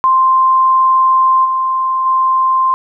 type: tone with level steps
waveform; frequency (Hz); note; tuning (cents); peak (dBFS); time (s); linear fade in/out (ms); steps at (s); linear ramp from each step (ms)
sine; 1046.5; C6; 0; -7 / -12 / -9; 0.04-2.74; 0; 1.44 / 2.05; 20
effects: none